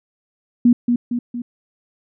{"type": "tone with echo", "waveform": "sine", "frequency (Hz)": 240.7, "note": "B3", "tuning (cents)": -44, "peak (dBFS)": -8, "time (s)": [0.65, 0.73], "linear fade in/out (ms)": 5, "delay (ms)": 230, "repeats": 3, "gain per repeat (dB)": -5, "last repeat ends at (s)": 1.42, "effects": []}